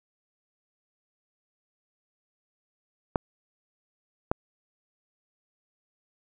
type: clicks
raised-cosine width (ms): 1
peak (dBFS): -9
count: 2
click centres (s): 3.158 / 4.315
effects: none